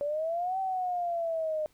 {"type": "exponential two-way sweep", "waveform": "sine", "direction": "up then down", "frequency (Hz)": [568, 772, 609], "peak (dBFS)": -28, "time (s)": [0.01, 1.66], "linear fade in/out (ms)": 0, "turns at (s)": 0.59, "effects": ["pink hiss -66 dBFS RMS until 1.73 s"]}